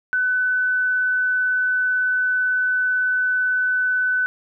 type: tone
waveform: sine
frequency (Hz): 1503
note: F#6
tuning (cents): +27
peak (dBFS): -17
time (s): 0.13-4.26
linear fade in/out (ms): 0
effects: none